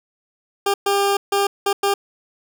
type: tone bursts at uneven times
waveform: 20% pulse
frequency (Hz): 399.6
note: G4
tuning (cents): +33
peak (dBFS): -11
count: 5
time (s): 0.66-0.74 / 0.86-1.17 / 1.32-1.47 / 1.66-1.73 / 1.83-1.94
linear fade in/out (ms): 5
effects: none